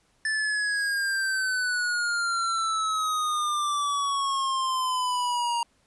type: exponential sweep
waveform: square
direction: down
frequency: 1759 to 937 Hz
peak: -25 dBFS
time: 0.25-5.63 s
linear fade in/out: 2 ms
effects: pink hiss -66 dBFS RMS until 5.86 s + resampled to 24000 Hz